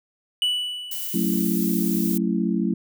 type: tone with exponential decay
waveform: triangle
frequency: 2960 Hz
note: F#7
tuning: in tune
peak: -16 dBFS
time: 0.42-1.57 s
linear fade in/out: 1 ms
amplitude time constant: 250 ms
type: noise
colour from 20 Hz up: violet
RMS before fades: -30 dBFS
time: 0.91-2.18 s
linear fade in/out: 5 ms
type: chord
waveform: sine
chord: F# minor seventh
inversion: none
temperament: just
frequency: 185 / 222 / 277.5 / 333 Hz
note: F#3 / A3 / C#4 / E4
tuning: 0 / +16 / +2 / +18 cents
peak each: -24 / -24 / -29 / -27 dBFS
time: 1.14-2.74 s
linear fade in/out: 5 ms
effects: none